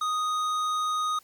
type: tone with tanh clipping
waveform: triangle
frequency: 1244.5 Hz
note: D#6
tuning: in tune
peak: -27 dBFS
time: 0.01-1.19 s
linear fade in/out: 5 ms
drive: 17 dB
effects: white hiss -59 dBFS RMS until 1.23 s + Opus 48 kbps